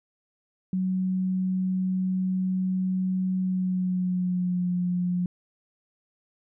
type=tone with pitch glide; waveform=sine; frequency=186.2 to 178.51 Hz; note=F#3 to F3; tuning=+11 to +38 cents; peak=-23 dBFS; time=0.73-5.26 s; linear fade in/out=2 ms; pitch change=-73 cents; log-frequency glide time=3.38-4.72 s; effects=none